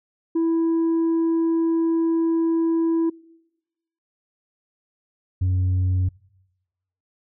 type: tone pair in turn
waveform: sine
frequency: 329.6 / 92.14 Hz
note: E4 / F#2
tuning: 0 / -7 cents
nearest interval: octave + minor seventh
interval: 2207 cents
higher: first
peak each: -15 dBFS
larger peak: neither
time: 0.35-3.1 / 5.41-6.09 s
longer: first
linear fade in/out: 10 ms
effects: noise-tail reverb RT60 1.0 s tail -26 dB re dry + tanh soft clip ceiling -17 dBFS